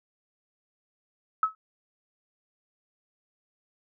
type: tone with exponential decay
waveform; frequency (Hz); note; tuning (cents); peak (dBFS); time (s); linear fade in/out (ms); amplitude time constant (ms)
sine; 1290; E6; -38; -16; 1.43-1.55; 2; 24
effects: none